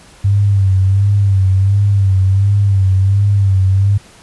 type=tone with vibrato; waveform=sine; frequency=98 Hz; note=G2; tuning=in tune; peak=-8 dBFS; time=0.24-3.98 s; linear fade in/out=10 ms; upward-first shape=sine; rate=1.4 Hz; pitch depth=59 cents each way; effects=pink hiss -42 dBFS RMS until 4.22 s + resampled to 24000 Hz